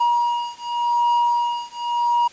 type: beating tone pair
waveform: triangle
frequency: 953 / 953.88 Hz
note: A#5 / A#5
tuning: +38 / +40 cents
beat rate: 0.88 Hz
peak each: -19 dBFS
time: 0-2.28 s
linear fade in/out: 10 ms
effects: white hiss -46 dBFS RMS until 2.32 s + resampled to 16000 Hz